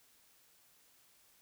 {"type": "silence", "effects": ["white hiss -67 dBFS RMS until 1.41 s"]}